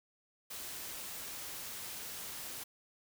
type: noise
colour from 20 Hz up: white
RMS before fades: -44 dBFS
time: 0.5-2.64 s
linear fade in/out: 10 ms
effects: none